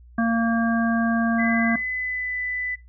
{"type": "harmonic tone", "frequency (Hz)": 229.7, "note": "A#3", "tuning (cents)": -25, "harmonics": [1, 3, 5, 7], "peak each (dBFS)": [-19, -28, -30, -28], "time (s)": [0.18, 1.76], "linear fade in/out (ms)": 5}
{"type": "tone with pitch glide", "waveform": "sine", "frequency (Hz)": [2013, 1994.5], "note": ["B6", "B6"], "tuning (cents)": [33, 17], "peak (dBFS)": -25, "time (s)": [1.38, 2.76], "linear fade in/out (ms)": 20, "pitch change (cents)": -16, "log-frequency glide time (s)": [1.9, 2.39]}
{"effects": ["noise-tail reverb RT60 0.2 s tail -19 dB re dry", "added 60 Hz sine -45 dBFS peak until 2.88 s"]}